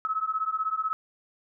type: beating tone pair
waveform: sine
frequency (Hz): 1283 / 1299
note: E6 / E6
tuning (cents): -47 / -26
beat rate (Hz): 16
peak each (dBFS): -29 / -29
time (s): 0.05-0.93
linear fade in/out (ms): 0
effects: none